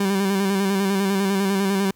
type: tone with vibrato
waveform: 30% pulse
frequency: 195.8 Hz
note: G3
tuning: 2 cents flat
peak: -16 dBFS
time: 0-1.91 s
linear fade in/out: 5 ms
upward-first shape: square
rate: 10 Hz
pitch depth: 37 cents each way
effects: pink hiss -61 dBFS RMS until 1.95 s